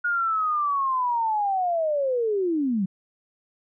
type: linear sweep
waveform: sine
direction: down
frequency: 1441 to 179 Hz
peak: -21 dBFS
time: 0.04-2.86 s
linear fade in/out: 10 ms
effects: none